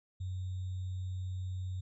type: tone with sample-and-hold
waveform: sine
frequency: 92.5 Hz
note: F#2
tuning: in tune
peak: -35 dBFS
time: 0.2-1.81 s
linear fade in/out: 10 ms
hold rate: 3675 Hz
effects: resampled to 22050 Hz